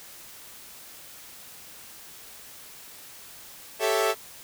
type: chord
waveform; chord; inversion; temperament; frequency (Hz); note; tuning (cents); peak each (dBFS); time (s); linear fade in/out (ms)
sawtooth; A dominant seventh; third; equal; 392 / 440 / 554.4 / 659.3; G4 / A4 / C#5 / E5; 0 / 0 / 0 / 0; -25 / -22 / -27 / -23; 3.79-4.15; 50
effects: white hiss -46 dBFS RMS until 4.43 s